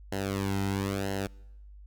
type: tone with flanger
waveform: sawtooth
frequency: 98 Hz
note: G2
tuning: in tune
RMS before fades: -31 dBFS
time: 0.12-1.27 s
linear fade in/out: 5 ms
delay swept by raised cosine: 0.84 to 1.78 ms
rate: 1 Hz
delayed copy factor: -0.9
effects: noise-tail reverb RT60 0.9 s tail -25 dB re dry + added 50 Hz sine -46 dBFS peak until 1.86 s